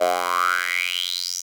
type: tone with high-pass filter sweep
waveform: 10% pulse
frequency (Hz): 89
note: F2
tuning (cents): +33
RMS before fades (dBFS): -23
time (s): 0-1.42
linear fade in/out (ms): 20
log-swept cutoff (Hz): 610 to 6200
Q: 7.3
effects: none